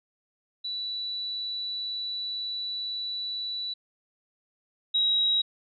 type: tone pair in turn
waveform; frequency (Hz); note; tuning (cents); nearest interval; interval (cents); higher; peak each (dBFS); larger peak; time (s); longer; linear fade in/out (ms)
sine; 3951 / 3836; B7 / A#7; 0 / +49; minor second; 51; first; -30 / -21; second; 0.64-3.74 / 4.94-5.42; first; 10
effects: none